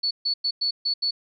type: tone bursts at uneven times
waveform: sine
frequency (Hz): 4435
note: C#8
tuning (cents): 0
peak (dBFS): -21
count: 6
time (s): 0.03-0.11 / 0.25-0.34 / 0.44-0.51 / 0.61-0.71 / 0.85-0.94 / 1.02-1.11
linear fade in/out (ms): 10
effects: none